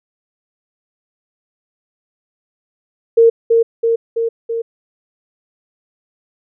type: tone with echo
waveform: sine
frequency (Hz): 459.4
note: A#4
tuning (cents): -25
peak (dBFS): -5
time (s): 3.17-3.3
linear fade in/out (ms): 10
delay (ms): 330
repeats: 4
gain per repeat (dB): -3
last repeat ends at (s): 4.62
effects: none